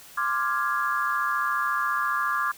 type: chord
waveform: sine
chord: D half-diminished seventh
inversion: third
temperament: equal with one note detuned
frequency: 1046.5 / 1180.8 / 1396.9 / 1661.2 Hz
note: C6 / D6 / F6 / Ab6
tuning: 0 / +9 / 0 / 0 cents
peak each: -31 / -26 / -30 / -29 dBFS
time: 0.17-2.52 s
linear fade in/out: 10 ms
effects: white hiss -48 dBFS RMS until 2.57 s